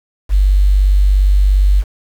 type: tone with quantisation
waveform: sine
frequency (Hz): 48.6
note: G1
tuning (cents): -14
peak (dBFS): -7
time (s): 0.29-1.84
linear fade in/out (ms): 50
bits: 6
effects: none